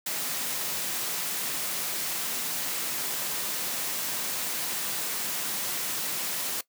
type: high-pass noise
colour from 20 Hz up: white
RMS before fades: -31 dBFS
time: 0.06-6.61 s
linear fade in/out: 5 ms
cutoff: 120 Hz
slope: 48 dB/octave
effects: noise-tail reverb RT60 0.1 s tail -19 dB re dry